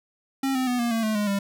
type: tone with pitch steps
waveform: square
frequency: 269.5 / 258.1 / 247.1 / 236.7 / 226.6 / 217 / 207.8 / 199 Hz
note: C#4 / C4 / B3 / A#3 / A#3 / A3 / G#3 / G3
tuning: -49 / -23 / +1 / +27 / -49 / -24 / +1 / +26 cents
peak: -23 dBFS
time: 0.43-1.39 s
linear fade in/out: 5 ms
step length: 120 ms
effects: none